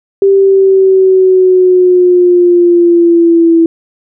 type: linear sweep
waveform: sine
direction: down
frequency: 393.7 to 329.6 Hz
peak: -3 dBFS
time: 0.22-3.66 s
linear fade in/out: 2 ms
effects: none